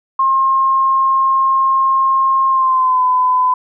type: tone with pitch glide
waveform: sine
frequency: 1068 to 1009.2 Hz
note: C6 to B5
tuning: +35 to +37 cents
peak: -10 dBFS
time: 0.19-3.54 s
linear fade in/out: 5 ms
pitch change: -98 cents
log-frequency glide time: 2.48-3.03 s
effects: none